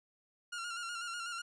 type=tone with vibrato; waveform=sawtooth; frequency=1396.9 Hz; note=F6; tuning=in tune; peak=-35 dBFS; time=0.52-1.42 s; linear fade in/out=10 ms; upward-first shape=square; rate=8.1 Hz; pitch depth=38 cents each way; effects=resampled to 22050 Hz